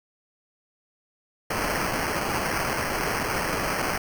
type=noise with sample-and-hold; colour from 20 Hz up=white; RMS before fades=-27 dBFS; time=1.5-3.98 s; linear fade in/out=5 ms; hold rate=3675 Hz; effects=none